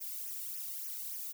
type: noise with flanger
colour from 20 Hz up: violet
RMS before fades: -41 dBFS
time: 0-1.33 s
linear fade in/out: 20 ms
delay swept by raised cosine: 0.24 to 1.24 ms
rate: 3.5 Hz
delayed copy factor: -1
effects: none

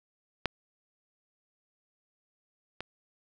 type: clicks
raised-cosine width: 0.3 ms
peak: -11 / -20 dBFS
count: 2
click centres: 0.457 / 2.806 s
effects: none

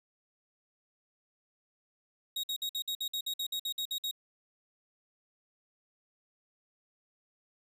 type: tone bursts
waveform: 40% pulse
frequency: 3778 Hz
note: A#7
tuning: 22 cents sharp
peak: -31 dBFS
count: 14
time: 2.36-4.112 s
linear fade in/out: 5 ms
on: 75 ms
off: 54 ms
effects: none

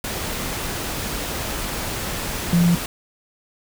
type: tone in noise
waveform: sine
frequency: 172.8 Hz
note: F3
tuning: 18 cents flat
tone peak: -13 dBFS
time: 2.53-2.75 s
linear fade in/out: 2 ms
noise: pink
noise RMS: -27 dBFS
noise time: 0.04-2.86 s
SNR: +11 dB
effects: none

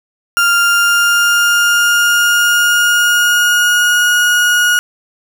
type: tone with pitch glide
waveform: 35% pulse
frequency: 1396.9 to 1445.3 Hz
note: F6 to F#6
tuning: 0 to -41 cents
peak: -7 dBFS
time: 0.37-4.79 s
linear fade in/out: 0 ms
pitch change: +59 cents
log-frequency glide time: 0.57-4.1 s
effects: none

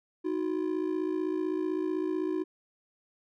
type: ring-modulated tone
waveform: triangle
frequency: 340.9 Hz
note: F4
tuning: 42 cents flat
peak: -23 dBFS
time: 0.24-2.44 s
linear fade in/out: 20 ms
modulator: 27.9 Hz
effects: none

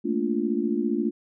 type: chord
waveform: sine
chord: Bb major seventh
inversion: third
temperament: just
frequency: 218.5 / 233.1 / 291.4 / 349.6 Hz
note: A3 / Bb3 / D4 / F4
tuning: -12 / 0 / -13 / +2 cents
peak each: -28 dBFS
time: 0.04-1.11 s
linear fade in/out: 20 ms
effects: none

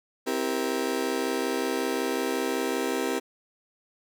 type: chord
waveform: 35% pulse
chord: C dominant seventh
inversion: none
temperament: just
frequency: 261.6 / 327 / 392.4 / 470.9 Hz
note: C4 / E4 / G4 / Bb4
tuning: 0 / -14 / +2 / +18 cents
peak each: -30 / -31 / -29 / -30 dBFS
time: 0.26-3.2 s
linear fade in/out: 20 ms
effects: none

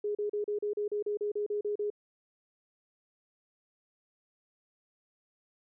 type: tone bursts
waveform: sine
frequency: 415.3 Hz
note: G#4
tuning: in tune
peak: -29 dBFS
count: 13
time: 0.04-1.902 s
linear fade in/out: 5 ms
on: 110 ms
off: 36 ms
effects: none

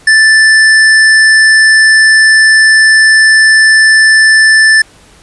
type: tone with hard clipping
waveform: sine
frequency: 1760 Hz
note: A6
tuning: in tune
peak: -4 dBFS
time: 0.07-4.82 s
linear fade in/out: 5 ms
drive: 15 dB
effects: pink hiss -41 dBFS RMS until 5.22 s + resampled to 24000 Hz

